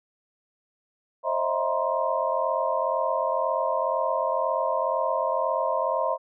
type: tone cluster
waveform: sine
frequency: 533 / 621 / 663 / 950 / 1047 Hz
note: C5 / D#5 / E5 / A#5 / C6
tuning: +32 / -3 / +10 / +33 / +1 cents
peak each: -29 dBFS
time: 1.23-6.18 s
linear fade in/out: 50 ms
effects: none